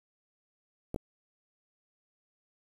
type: clicks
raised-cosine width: 2 ms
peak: -21 dBFS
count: 2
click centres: 0.944 / 0.961 s
effects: 8-bit